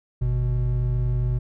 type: tone pair together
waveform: triangle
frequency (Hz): 51.14 / 123.47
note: G#1 / B2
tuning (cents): -26 / 0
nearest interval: octave + minor third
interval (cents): 1526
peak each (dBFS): -22 / -20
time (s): 0.21-1.39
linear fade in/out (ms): 10
effects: none